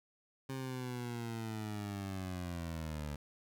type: linear sweep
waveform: 20% pulse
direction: down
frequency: 134.3 to 71.9 Hz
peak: -34 dBFS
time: 0.49-3.16 s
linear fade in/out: 5 ms
effects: none